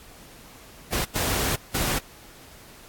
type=noise bursts at uneven times; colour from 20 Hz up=pink; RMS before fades=-25 dBFS; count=3; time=0.92-1.05 / 1.15-1.56 / 1.74-1.99 s; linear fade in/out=10 ms; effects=pink hiss -48 dBFS RMS until 2.88 s + AAC 64 kbps